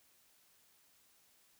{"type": "silence", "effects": ["white hiss -69 dBFS RMS until 1.59 s"]}